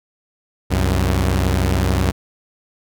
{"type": "tone pair together", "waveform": "sawtooth", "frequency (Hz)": [65.9, 93.27], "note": ["C2", "F#2"], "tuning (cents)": [13, 14], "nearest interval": "tritone", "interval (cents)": 601, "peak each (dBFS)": -14, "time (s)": [0.7, 2.12], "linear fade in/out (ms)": 20, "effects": []}